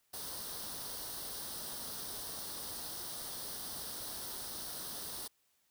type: noise with comb filter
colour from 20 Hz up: white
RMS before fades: -43 dBFS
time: 0.13-5.28 s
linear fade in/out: 10 ms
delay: 0.21 ms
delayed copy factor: +0.7
effects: white hiss -75 dBFS RMS until 5.7 s